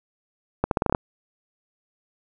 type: accelerating click train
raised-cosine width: 1 ms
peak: -6 dBFS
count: 8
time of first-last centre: 0.64-0.949 s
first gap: 72 ms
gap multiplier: 0.83
effects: none